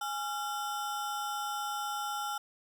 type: ring-modulated tone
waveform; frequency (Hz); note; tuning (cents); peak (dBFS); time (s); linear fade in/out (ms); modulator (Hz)
square; 1100; C#6; -14; -31; 0.01-2.38; 5; 272
effects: 12-bit